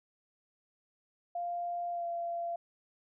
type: tone with pitch glide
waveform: sine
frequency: 697 to 685.4 Hz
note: F5 to F5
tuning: -4 to -33 cents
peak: -33 dBFS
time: 1.35-2.56 s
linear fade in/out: 5 ms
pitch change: -29 cents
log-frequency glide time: 1.91-2.06 s
effects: none